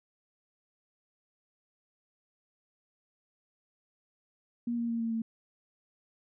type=tone with pitch steps; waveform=sine; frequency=237.2 / 234.2 / 231.2 / 228.3 / 225.4 Hz; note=A#3 / A#3 / A#3 / A#3 / A3; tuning=+30 / +8 / -14 / -36 / +42 cents; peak=-29 dBFS; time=4.67-5.22 s; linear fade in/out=5 ms; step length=110 ms; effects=none